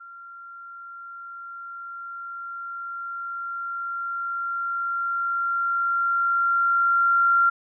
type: tone with level ramp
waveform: sine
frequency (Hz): 1379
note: F6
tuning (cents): -22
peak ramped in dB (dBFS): -40 to -15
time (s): 0-7.5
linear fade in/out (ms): 10
effects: none